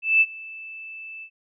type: tone with ADSR envelope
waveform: sine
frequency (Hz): 2637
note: E7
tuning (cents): 0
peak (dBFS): -12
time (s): 0.02-1.3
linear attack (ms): 190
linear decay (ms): 44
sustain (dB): -23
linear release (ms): 73
effects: none